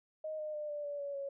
sine tone with pitch steps, 623 / 611.2 / 599.7 / 588.4 / 577.3 / 566.4 / 555.7 Hz, D#5 / D#5 / D5 / D5 / D5 / C#5 / C#5, +2 / -31 / +36 / +3 / -30 / +37 / +4 cents, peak -37 dBFS, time 0.24-1.29 s, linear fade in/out 5 ms, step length 150 ms, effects none

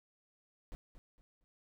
brown noise with echo, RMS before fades -44 dBFS, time 0.72-0.75 s, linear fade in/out 0 ms, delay 230 ms, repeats 3, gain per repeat -10 dB, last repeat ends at 1.44 s, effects none

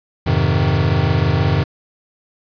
square chord, F minor seventh, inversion none, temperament equal with one note detuned, 87.31 / 103.83 / 130.81 / 156.65 Hz, F2 / Ab2 / C3 / Eb3, 0 / 0 / 0 / +12 cents, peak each -20 dBFS, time 0.26-1.64 s, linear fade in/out 10 ms, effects resampled to 11025 Hz + 7-bit

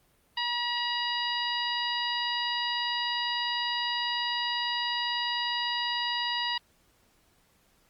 harmonic tone, 960 Hz, B5, 49 cents flat, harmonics 1 / 2 / 3 / 4 / 5, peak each -33 / -34 / -33 / -35 / -36 dBFS, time 0.37-6.58 s, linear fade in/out 5 ms, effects pink hiss -66 dBFS RMS until 7.89 s + Opus 32 kbps

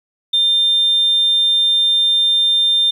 sine tone, 3600 Hz, A7, 39 cents sharp, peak -10 dBFS, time 0.33-2.91 s, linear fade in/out 10 ms, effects tanh soft clip ceiling -8 dBFS + 8-bit

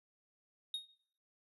triangle tone with exponential decay, 3729 Hz, A#7, in tune, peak -32 dBFS, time 0.74-0.92 s, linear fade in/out 2 ms, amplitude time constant 38 ms, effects noise-tail reverb RT60 0.6 s tail -17 dB re dry + resampled to 32000 Hz

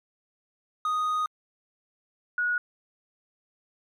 triangle / sine tone pair in turn, 1243 / 1455.7 Hz, D#6 / F#6, -2 / -29 cents, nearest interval minor third, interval 273 cents, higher second, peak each -22 / -23 dBFS, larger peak first, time 0.85-1.26 / 2.38-2.58 s, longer first, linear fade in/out 2 ms, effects MP3 96 kbps

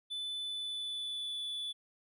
triangle tone with pitch glide, 3500 to 3460 Hz, A7 to A7, -10 to -30 cents, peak -35 dBFS, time 0.1-1.73 s, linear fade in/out 20 ms, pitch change -20 cents, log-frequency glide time 0.42-1.42 s, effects none

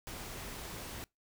pink noise, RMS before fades -44 dBFS, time 0.07-1.04 s, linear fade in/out 0 ms, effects noise-tail reverb RT60 0.2 s tail -25 dB re dry

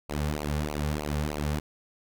sawtooth tone with flanger, 74.6 Hz, D2, 28 cents sharp, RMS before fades -30 dBFS, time 0.09-1.6 s, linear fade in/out 10 ms, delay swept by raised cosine 0.56 to 3.16 ms, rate 3.2 Hz, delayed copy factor -0.9, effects none

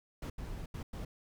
brown noise bursts at uneven times, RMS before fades -41 dBFS, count 4, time 0.22-0.3 / 0.38-0.66 / 0.74-0.83 / 0.93-1.05 s, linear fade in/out 5 ms, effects none

